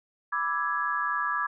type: chord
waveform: sine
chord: E dominant seventh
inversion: second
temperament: equal with one note detuned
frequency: 987.8 / 1174.7 / 1318.5 / 1666 Hz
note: B5 / D6 / E6 / G#6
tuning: 0 / 0 / 0 / +5 cents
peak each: -34 / -29 / -34 / -30 dBFS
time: 0.32-1.47 s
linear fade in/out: 10 ms
effects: none